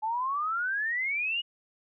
sine exponential sweep, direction up, 852 to 2921 Hz, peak -27 dBFS, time 0.02-1.42 s, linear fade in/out 20 ms, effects none

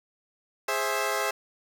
15% pulse chord, Ab augmented, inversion none, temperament equal with one note detuned, 415.3 / 528.1 / 659.3 Hz, Ab4 / C5 / E5, 0 / +16 / 0 cents, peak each -24 dBFS, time 0.68-1.31 s, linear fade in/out 5 ms, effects none

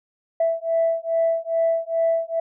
sine beating tone pair, 659.3 / 661.7 Hz, E5 / E5, 0 / +6 cents, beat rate 2.4 Hz, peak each -21 dBFS, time 0.4-2.4 s, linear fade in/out 5 ms, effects tanh soft clip ceiling -12 dBFS

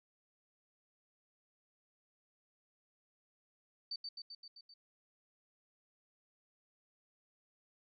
sine tone with echo, 4582 Hz, D8, 44 cents flat, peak -38 dBFS, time 3.91-3.96 s, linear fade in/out 5 ms, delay 130 ms, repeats 6, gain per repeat -3 dB, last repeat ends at 4.74 s, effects none

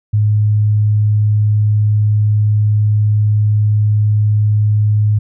sine tone, 105.6 Hz, G#2, 29 cents sharp, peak -9 dBFS, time 0.13-5.19 s, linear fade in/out 10 ms, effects none

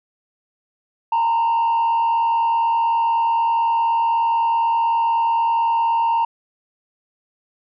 sine tone with frequency modulation, 922 Hz, A#5, 19 cents flat, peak -13 dBFS, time 1.12-6.25 s, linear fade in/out 5 ms, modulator 78.5 Hz, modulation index 0.39, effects tanh soft clip ceiling -14 dBFS

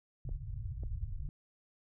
pink low-pass noise, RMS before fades -39 dBFS, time 0.25-1.29 s, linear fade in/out 2 ms, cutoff 140 Hz, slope 96 dB/octave
clicks, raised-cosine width 2 ms, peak -36 dBFS, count 2, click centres 0.291 / 0.835 s
effects none

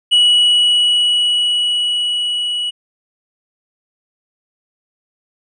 triangle tone with level ramp, 2931 Hz, F#7, 17 cents flat, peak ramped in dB -6 to -16 dBFS, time 0.11-2.71 s, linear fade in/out 20 ms, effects resampled to 24000 Hz

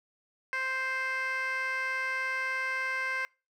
15% pulse tone with band-pass filter, 523.3 Hz, C5, in tune, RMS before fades -32 dBFS, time 0.53-3.25 s, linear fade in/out 0 ms, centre 1900 Hz, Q 2.3, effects noise-tail reverb RT60 0.3 s tail -25 dB re dry

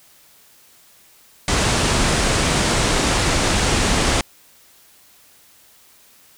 pink low-pass noise, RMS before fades -18 dBFS, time 1.48-4.21 s, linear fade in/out 2 ms, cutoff 9400 Hz, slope 48 dB/octave, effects white hiss -51 dBFS RMS until 6.37 s

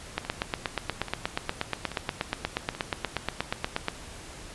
two click trains, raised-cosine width 0.3 ms, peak -20 / -10 dBFS, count 4 / 32, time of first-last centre 0.25-2.75 / 0.18-3.884 s, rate 1.2 / 8.37 Hz, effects pink hiss -44 dBFS RMS until 4.54 s + resampled to 24000 Hz

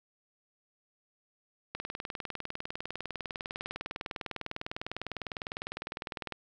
click train, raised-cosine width 0.3 ms, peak -20 dBFS, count 92, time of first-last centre 1.75-6.323 s, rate 19.9 Hz, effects none

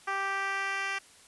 10% pulse tone with band-pass filter sweep, 391.5 Hz, G4, 2 cents flat, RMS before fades -32 dBFS, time 0.07-0.99 s, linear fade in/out 10 ms, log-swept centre 1200 to 2500 Hz, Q 1.1, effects white hiss -56 dBFS RMS until 1.27 s + resampled to 24000 Hz

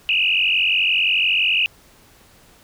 sine tone with frequency modulation, 2695 Hz, E7, 38 cents sharp, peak -15 dBFS, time 0.09-1.66 s, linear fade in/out 0 ms, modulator 45.8 Hz, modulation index 4.8, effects pink hiss -51 dBFS RMS until 2.63 s

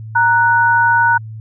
sine tone pair together, 932.3 / 1479.9 Hz, A#5 / F#6, 0 / 0 cents, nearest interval minor sixth, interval 800 cents, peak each -12 dBFS, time 0.15-1.18 s, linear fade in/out 10 ms, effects added 110 Hz sine -27 dBFS peak until 1.4 s

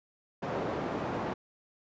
white band-pass noise, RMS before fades -34 dBFS, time 0.42-1.34 s, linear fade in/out 10 ms, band 110 to 710 Hz, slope 12 dB/octave, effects resampled to 16000 Hz

